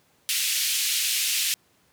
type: band-pass noise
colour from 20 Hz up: pink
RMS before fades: -25 dBFS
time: 0.29-1.54 s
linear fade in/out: 0 ms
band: 2500 to 15000 Hz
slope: 24 dB/octave
effects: pink hiss -63 dBFS RMS until 1.92 s + high-pass 100 Hz 12 dB/octave